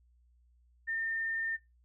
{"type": "tone", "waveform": "sine", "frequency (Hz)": 1811, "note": "A6", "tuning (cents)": 49, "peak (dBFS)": -32, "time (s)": [0.87, 1.57], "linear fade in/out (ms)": 20, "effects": ["noise-tail reverb RT60 0.2 s tail -19 dB re dry", "added 60 Hz sine -63 dBFS peak until 1.84 s"]}